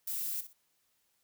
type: noise with echo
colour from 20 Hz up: violet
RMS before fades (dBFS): -36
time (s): 0.07-0.41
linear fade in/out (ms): 5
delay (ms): 61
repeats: 2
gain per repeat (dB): -12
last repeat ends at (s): 0.532
effects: white hiss -75 dBFS RMS until 1.23 s